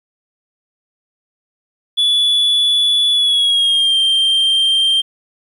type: tone with pitch glide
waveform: sine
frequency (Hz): 3433 to 3166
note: A7 to G7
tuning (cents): -43 to +17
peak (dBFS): -8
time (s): 1.97-5.02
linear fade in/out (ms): 20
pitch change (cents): -140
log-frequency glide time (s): 3.12-3.97
effects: tanh soft clip ceiling -10 dBFS + 8-bit